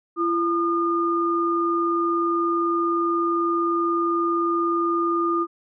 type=tone pair together; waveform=sine; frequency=338.8 / 1216 Hz; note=E4 / D#6; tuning=+48 / -40 cents; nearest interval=octave + minor seventh; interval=2212 cents; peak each=-22 dBFS; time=0.16-5.47 s; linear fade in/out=50 ms; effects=none